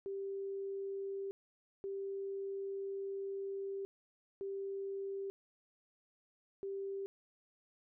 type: tone bursts at uneven times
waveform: sine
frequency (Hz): 392.5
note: G4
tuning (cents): +2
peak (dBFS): -38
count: 4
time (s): 0.06-1.31 / 1.84-3.85 / 4.41-5.3 / 6.63-7.06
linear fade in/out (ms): 0
effects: none